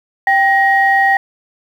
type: tone pair together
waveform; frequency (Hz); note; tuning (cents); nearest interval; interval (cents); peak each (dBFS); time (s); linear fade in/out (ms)
sine; 784 / 1884.2; G5 / A#6; 0 / +18; octave + minor third; 1518; -11; 0.27-1.17; 2
effects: tanh soft clip ceiling -1 dBFS + 7-bit

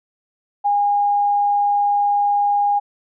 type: tone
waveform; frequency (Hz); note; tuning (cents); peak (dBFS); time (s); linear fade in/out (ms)
sine; 816; G#5; -31; -14; 0.64-2.8; 20
effects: none

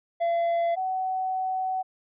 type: tone pair in turn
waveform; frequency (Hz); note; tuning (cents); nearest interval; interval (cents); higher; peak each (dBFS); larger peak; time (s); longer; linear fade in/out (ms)
triangle / sine; 680 / 751.7; F5 / F#5; -46 / +27; major second; 173; second; -20 / -25; first; 0.2-0.76 / 0.76-1.83; second; 20
effects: resampled to 8000 Hz

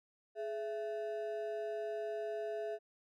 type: ring-modulated tone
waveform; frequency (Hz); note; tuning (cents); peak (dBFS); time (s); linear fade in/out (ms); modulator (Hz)
triangle; 544; C#5; -33; -32; 0.35-2.79; 50; 122
effects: none

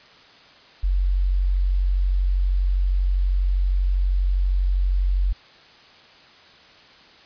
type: tone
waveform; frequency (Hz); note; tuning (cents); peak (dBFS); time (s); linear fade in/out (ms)
sine; 46.25; F#1; 0; -17; 0.83-5.33; 10
effects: white hiss -49 dBFS RMS until 7.25 s + resampled to 11025 Hz

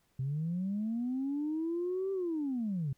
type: linear two-way sweep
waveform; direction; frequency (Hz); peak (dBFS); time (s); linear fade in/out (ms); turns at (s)
sine; up then down; 127.2 to 392 to 127.2; -30; 0.19-2.93; 5; 2.12
effects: tanh soft clip ceiling -27 dBFS + pink hiss -73 dBFS RMS until 2.97 s

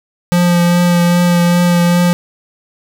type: tone with vibrato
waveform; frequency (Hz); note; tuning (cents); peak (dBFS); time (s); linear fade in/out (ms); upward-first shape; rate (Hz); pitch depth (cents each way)
square; 174.61; F3; 0; -9; 0.32-2.13; 0; triangle; 2.5; 17
effects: none

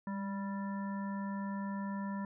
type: harmonic tone with a mistuned harmonic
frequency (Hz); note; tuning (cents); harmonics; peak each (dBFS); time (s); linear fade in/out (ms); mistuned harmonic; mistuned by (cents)
196; G3; 0; 1 / 3 / 5 / 7 / 9; -36 / -50 / -44 / -55 / -51; 0.07-2.25; 2; 1; +30
effects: none

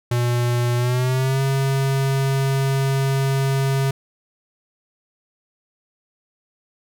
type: tone with pitch glide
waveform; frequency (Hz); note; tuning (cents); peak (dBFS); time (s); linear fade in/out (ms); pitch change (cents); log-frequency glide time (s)
square; 120.9 to 135.71; B2 to C#3; -36 to -36; -18; 0.11-3.91; 5; +200; 0.76-1.41
effects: none

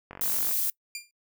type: click train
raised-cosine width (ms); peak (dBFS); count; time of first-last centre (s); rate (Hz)
0.5; -25; 20; 0.11-0.513; 47.2
type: noise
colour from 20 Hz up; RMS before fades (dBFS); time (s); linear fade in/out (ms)
violet; -27; 0.21-0.7; 2
type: tone with exponential decay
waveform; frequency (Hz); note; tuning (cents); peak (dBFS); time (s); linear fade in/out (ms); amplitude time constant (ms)
15% pulse; 2391; D7; +30; -24; 0.95-1.11; 2; 34
effects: noise-tail reverb RT60 0.1 s tail -24 dB re dry

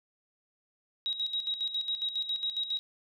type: tone with tremolo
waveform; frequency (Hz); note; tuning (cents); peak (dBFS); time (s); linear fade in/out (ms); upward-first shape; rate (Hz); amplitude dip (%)
sine; 3819; A#7; +41; -28; 1.06-2.79; 0; square; 7.3; 65
effects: none

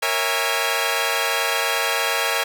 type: chord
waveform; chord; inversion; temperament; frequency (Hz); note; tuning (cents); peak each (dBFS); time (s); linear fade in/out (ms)
10% pulse; A# half-diminished seventh; none; equal with one note detuned; 466.2 / 554.4 / 659.3 / 817.3; A#4 / C#5 / E5 / G#5; 0 / 0 / 0 / -28; -17; 0.02-2.44; 10
effects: none

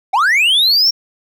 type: linear sweep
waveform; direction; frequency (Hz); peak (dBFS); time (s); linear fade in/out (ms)
triangle; up; 710 to 5600; -8; 0.13-0.91; 10
effects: none

